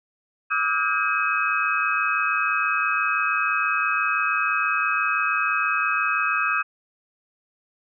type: tone cluster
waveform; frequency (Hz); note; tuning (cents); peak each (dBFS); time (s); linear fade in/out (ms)
sine; 1173 / 1279 / 1428 / 1606 / 2541; D6 / D#6 / F6 / G6 / D#7; -2 / +47 / +38 / +41 / +36; -29 / -25 / -29 / -26 / -25; 0.5-6.63; 20
effects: none